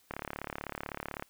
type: click train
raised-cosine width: 0.5 ms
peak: -21 dBFS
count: 41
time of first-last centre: 0.11-1.224 s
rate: 35.9 Hz
effects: white hiss -66 dBFS RMS until 1.29 s